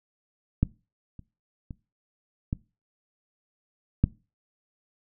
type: clicks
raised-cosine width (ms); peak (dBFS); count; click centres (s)
5; -8 / -30 / -25 / -15 / -6; 5; 0.63 / 1.193 / 1.708 / 2.529 / 4.04
effects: noise-tail reverb RT60 0.3 s tail -21 dB re dry